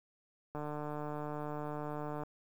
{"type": "click train", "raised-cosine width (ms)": 1, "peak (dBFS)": -27, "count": 252, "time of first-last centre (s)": [0.55, 2.235], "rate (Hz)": 149, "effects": ["10-bit"]}